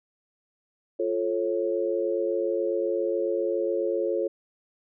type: chord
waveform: sine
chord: F augmented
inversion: none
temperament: just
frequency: 349.2 / 436.5 / 545.7 Hz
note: F4 / A4 / C#5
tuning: 0 / -14 / -27 cents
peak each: -28 dBFS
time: 0.99-4.28 s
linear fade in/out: 10 ms
effects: none